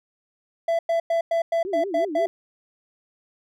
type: tone bursts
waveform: triangle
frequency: 668 Hz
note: E5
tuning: 23 cents sharp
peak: -17 dBFS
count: 8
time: 0.68-2.26 s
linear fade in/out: 5 ms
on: 110 ms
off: 100 ms
type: tone with vibrato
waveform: sine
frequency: 344.7 Hz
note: F4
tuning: 23 cents flat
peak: -27 dBFS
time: 1.65-2.27 s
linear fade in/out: 0 ms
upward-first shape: sine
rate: 5.6 Hz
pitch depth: 280 cents each way
effects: none